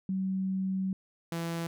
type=tone pair in turn; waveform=sine / sawtooth; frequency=190 / 167.33 Hz; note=F#3 / E3; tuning=+46 / +26 cents; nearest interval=major second; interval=220 cents; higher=first; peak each=-28 dBFS; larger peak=neither; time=0.09-0.93 / 1.32-1.67 s; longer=first; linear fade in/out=2 ms; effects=none